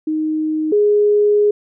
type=tone pair in turn; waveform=sine; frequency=311.1 / 415.3 Hz; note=D#4 / G#4; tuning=0 / 0 cents; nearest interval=perfect fourth; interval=500 cents; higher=second; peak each=-16 / -10 dBFS; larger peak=second; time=0.07-0.72 / 0.72-1.51 s; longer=second; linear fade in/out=5 ms; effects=none